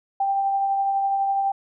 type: tone with tremolo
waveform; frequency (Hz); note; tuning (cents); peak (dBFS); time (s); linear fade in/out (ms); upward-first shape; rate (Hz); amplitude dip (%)
sine; 787; G5; +7; -18; 0.2-1.52; 5; triangle; 12; 30
effects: none